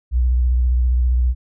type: tone with vibrato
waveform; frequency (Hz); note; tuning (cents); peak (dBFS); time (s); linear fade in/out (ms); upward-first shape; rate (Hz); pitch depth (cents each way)
sine; 61.74; B1; 0; -13; 0.11-1.35; 50; triangle; 15; 72
effects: none